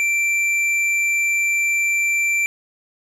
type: tone with hard clipping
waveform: sine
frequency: 2349 Hz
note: D7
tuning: in tune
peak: -18 dBFS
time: 0-2.46 s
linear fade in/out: 0 ms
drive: 7 dB
effects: none